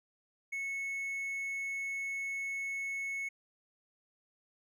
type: tone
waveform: triangle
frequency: 2200 Hz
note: C#7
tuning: 14 cents flat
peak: -33 dBFS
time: 0.52-3.29 s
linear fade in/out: 10 ms
effects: none